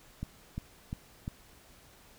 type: click train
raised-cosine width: 5 ms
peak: -23 dBFS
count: 4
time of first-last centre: 0.23-1.279 s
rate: 2.86 Hz
effects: pink hiss -58 dBFS RMS until 2.18 s